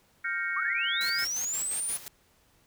sine chord, G half-diminished seventh, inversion third, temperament equal with one note detuned, 1396.9 / 1568 / 1864.7 / 2210 Hz, F6 / G6 / Bb6 / Db7, 0 / 0 / 0 / -6 cents, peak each -34 dBFS, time 0.24-1.25 s, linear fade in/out 10 ms
sine linear sweep, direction up, 1069 to 9956 Hz, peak -29 dBFS, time 0.56-1.97 s, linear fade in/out 10 ms
white noise with tremolo, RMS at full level -39 dBFS, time 1.01-2.08 s, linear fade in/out 0 ms, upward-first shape square, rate 5.7 Hz, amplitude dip 60%
effects pink hiss -65 dBFS RMS until 2.66 s

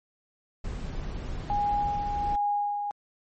brown noise, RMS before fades -34 dBFS, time 0.64-2.36 s, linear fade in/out 5 ms
sine tone with tremolo, 821 Hz, G#5, 20 cents flat, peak -23 dBFS, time 1.5-2.91 s, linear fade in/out 0 ms, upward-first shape sine, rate 1.3 Hz, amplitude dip 45%
effects MP3 32 kbps

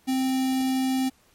square tone with notch filter, 261.6 Hz, C4, in tune, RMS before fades -24 dBFS, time 0.07-1.1 s, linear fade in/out 20 ms, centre 1400 Hz, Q 1.2, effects pink hiss -61 dBFS RMS until 1.34 s + MP3 64 kbps

